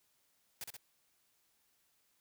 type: noise with echo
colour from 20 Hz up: white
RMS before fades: -43 dBFS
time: 0.61-0.64 s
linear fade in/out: 2 ms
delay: 64 ms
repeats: 2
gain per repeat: -3 dB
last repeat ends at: 0.768 s
effects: white hiss -75 dBFS RMS until 2.2 s